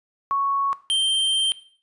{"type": "tone pair in turn", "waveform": ["sine", "square"], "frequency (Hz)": [1108.7, 3142], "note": ["C#6", "G7"], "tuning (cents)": [0, 3], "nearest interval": "octave + tritone", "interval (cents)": 1803, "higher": "second", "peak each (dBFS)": -19, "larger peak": "neither", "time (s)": [[0.31, 0.73], [0.9, 1.52]], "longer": "second", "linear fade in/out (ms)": 0, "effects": ["noise-tail reverb RT60 0.5 s tail -17 dB re dry", "resampled to 24000 Hz"]}